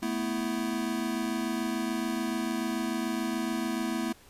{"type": "chord", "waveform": "square", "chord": "A suspended second", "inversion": "none", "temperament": "equal", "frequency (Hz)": [220, 246.9, 329.6], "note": ["A3", "B3", "E4"], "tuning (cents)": [0, 0, 0], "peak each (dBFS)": -34, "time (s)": [0.02, 4.13], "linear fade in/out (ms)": 10, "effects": ["pink hiss -56 dBFS RMS until 4.29 s", "resampled to 32000 Hz"]}